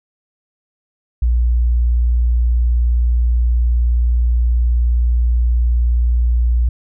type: tone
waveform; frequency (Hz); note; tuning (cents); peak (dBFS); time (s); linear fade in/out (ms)
sine; 59.5; A#1; +36; -11; 1.22-6.69; 5
effects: none